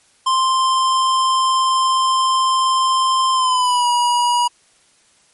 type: tone with pitch glide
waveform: square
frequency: 1046.5 to 965.2 Hz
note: C6 to B5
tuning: 0 to -40 cents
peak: -14 dBFS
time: 0.26-4.48 s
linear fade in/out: 10 ms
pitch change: -140 cents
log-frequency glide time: 3.33-3.87 s
effects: white hiss -55 dBFS RMS until 5.33 s + MP3 48 kbps